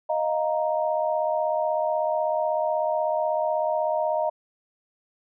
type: chord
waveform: sine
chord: Eb suspended second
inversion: none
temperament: equal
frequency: 622.3 / 698.5 / 932.3 Hz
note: Eb5 / F5 / Bb5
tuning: 0 / 0 / 0 cents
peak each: -24 / -28 / -28 dBFS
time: 0.09-4.3 s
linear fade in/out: 10 ms
effects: none